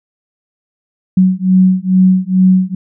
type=beating tone pair; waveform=sine; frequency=185 / 187.3 Hz; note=F#3 / F#3; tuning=0 / +21 cents; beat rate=2.3 Hz; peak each=-10 dBFS; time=1.17-2.75 s; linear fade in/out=5 ms; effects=none